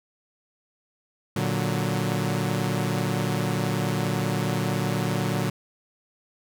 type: chord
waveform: sawtooth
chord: Bb augmented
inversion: none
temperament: equal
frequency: 116.54 / 146.83 / 185 Hz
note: Bb2 / D3 / F#3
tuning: 0 / 0 / 0 cents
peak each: -24 dBFS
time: 1.36-5.5 s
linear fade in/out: 5 ms
effects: none